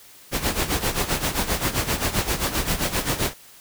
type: noise with tremolo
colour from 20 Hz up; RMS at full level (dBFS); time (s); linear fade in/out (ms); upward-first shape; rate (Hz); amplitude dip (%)
pink; -21; 0.31-3.34; 50; sine; 7.6; 75
effects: white hiss -48 dBFS RMS until 3.6 s